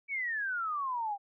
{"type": "exponential sweep", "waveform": "sine", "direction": "down", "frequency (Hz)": [2300, 784], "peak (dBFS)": -31, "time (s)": [0.08, 1.18], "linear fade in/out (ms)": 50, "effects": []}